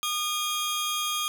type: tone pair together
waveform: sawtooth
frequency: 1220 / 3257 Hz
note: D#6 / G#7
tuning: -34 / -34 cents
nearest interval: octave + perfect fourth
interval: 1700 cents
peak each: -26 dBFS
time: 0.03-1.28 s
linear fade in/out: 0 ms
effects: none